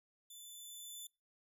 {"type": "tone with level ramp", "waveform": "15% pulse", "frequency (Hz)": 3508, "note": "A7", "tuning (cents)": -6, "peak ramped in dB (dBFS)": [-45, -39], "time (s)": [0.3, 1.07], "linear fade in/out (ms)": 5, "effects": ["noise-tail reverb RT60 0.3 s tail -26 dB re dry"]}